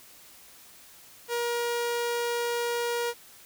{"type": "tone", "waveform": "sawtooth", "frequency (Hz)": 475.1, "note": "A#4", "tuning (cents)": 33, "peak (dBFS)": -23, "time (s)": [1.28, 3.14], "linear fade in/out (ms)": 50, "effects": ["white hiss -52 dBFS RMS until 3.45 s"]}